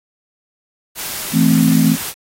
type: noise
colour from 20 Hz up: white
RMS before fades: -25 dBFS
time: 0.95-2.14 s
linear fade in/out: 50 ms
type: chord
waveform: sine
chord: A minor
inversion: second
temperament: equal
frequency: 164.81 / 220 / 261.6 Hz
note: E3 / A3 / C4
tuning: 0 / 0 / 0 cents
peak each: -14 dBFS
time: 1.32-1.97 s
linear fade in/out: 50 ms
effects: AAC 48 kbps